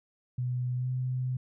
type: tone with pitch glide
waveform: sine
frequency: 124.8 to 127.57 Hz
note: B2 to C3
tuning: +19 to -43 cents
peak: -28 dBFS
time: 0.38-1.37 s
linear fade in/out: 5 ms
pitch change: +38 cents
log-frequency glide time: 0.76-0.88 s
effects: none